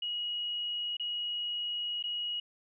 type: tone with dropouts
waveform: sine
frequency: 2900 Hz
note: F#7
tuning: 35 cents flat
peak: -32 dBFS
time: 0.02-2.4 s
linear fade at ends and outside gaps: 5 ms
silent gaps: 0.969-0.997 / 2.027-2.038 s
effects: none